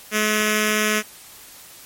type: tone with notch filter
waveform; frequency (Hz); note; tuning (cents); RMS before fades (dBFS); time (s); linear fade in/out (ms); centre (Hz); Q
5% pulse; 213.6; G#3; +49; -20; 0.11-1.03; 50; 860; 1.1
effects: white hiss -43 dBFS RMS until 1.85 s + MP3 64 kbps